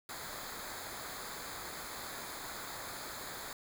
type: noise with comb filter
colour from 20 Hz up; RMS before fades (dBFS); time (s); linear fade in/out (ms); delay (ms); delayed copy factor
pink; -44; 0.09-3.53; 2; 0.35; -0.75
effects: none